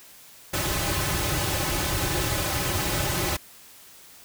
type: noise with comb filter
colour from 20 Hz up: pink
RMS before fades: -26 dBFS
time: 0.53-3.37 s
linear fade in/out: 10 ms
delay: 4.3 ms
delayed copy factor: -0.8
effects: white hiss -49 dBFS RMS until 4.24 s